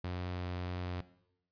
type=tone; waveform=sawtooth; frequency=89.8 Hz; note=F2; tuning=49 cents sharp; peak=-32 dBFS; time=0.04-1.01 s; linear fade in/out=5 ms; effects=noise-tail reverb RT60 0.8 s tail -17 dB re dry + resampled to 11025 Hz